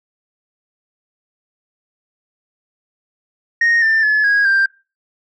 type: tone with pitch steps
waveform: sine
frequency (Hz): 1860 / 1786.3 / 1715.5 / 1647.5 / 1582.2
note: A#6 / A6 / A6 / G#6 / G6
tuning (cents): -4 / +26 / -44 / -14 / +16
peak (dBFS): -9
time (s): 3.61-4.66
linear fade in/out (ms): 5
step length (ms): 210
effects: noise-tail reverb RT60 0.3 s tail -22 dB re dry + tanh soft clip ceiling -9 dBFS